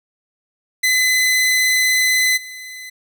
sawtooth tone with level steps, 2021 Hz, B6, 39 cents sharp, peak -10 / -28 dBFS, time 0.83-2.9 s, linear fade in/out 10 ms, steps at 2.36 s, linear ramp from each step 20 ms, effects none

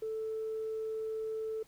sine tone, 440 Hz, A4, in tune, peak -33 dBFS, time 0.02-1.63 s, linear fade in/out 5 ms, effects tanh soft clip ceiling -30 dBFS + pink hiss -64 dBFS RMS until 1.67 s

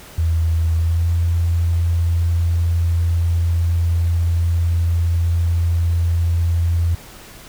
sine tone with pitch glide, 81.9 to 84.74 Hz, E2 to E2, -11 to +48 cents, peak -14 dBFS, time 0.18-6.95 s, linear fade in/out 5 ms, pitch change +59 cents, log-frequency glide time 0.75-1.09 s, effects pink hiss -40 dBFS RMS until 7.48 s

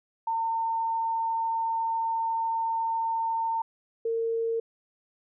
sine tone pair in turn, 907 / 456.4 Hz, A#5 / A#4, -48 / -37 cents, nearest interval octave, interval 1189 cents, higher first, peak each -25 dBFS, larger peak neither, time 0.27-3.62 / 4.05-4.6 s, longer first, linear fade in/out 5 ms, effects none

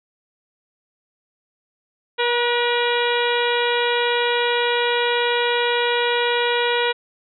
harmonic tone with a mistuned harmonic, 479.1 Hz, A#4, 47 cents sharp, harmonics 1 / 2 / 3 / 4 / 5 / 6 / 7 / 8, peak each -21 / -24 / -26 / -27 / -28 / -29 / -29 / -30 dBFS, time 2.18-6.93 s, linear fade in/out 20 ms, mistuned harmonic 3, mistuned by +25 cents, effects none

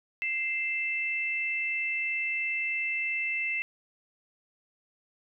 sine tone pair together, 2093 / 2650 Hz, C7 / E7, 0 / +9 cents, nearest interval major third, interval 409 cents, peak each -31 / -30 dBFS, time 0.22-3.62 s, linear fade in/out 0 ms, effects none

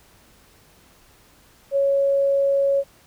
sine tone, 554.4 Hz, C#5, in tune, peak -16 dBFS, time 1.71-2.84 s, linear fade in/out 50 ms, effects pink hiss -54 dBFS RMS until 3.06 s

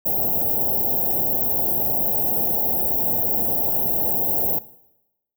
white band-stop noise, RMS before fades -21 dBFS, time 0.05-4.59 s, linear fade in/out 10 ms, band 870 to 13000 Hz, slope 96 dB/octave, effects noise-tail reverb RT60 0.9 s tail -18 dB re dry + high-pass 60 Hz 12 dB/octave

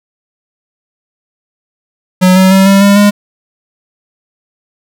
square tone with pitch steps, 184.1 / 188.08 / 192.14 / 196.29 / 200.5 / 204.9 Hz, F#3 / F#3 / G3 / G3 / G3 / G#3, -8 / +29 / -34 / +3 / +39 / -23 cents, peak -4 dBFS, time 2.21-3.11 s, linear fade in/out 20 ms, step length 150 ms, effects none

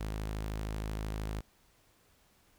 sawtooth tone, 53 Hz, G#1, 36 cents sharp, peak -31 dBFS, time 0-1.41 s, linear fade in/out 10 ms, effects pink hiss -67 dBFS RMS until 2.58 s

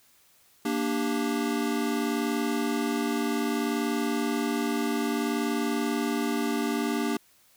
square chord, G minor, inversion first, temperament equal with one note detuned, 233.1 / 293.7 / 395 Hz, Bb3 / D4 / G4, 0 / 0 / +13 cents, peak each -30 / -30 / -33 dBFS, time 0.65-7.17 s, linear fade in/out 5 ms, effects white hiss -61 dBFS RMS until 7.56 s

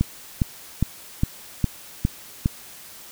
click train, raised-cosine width 5 ms, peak -6 dBFS, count 7, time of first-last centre 0.01-2.459 s, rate 2.45 Hz, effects white hiss -43 dBFS RMS until 3.11 s

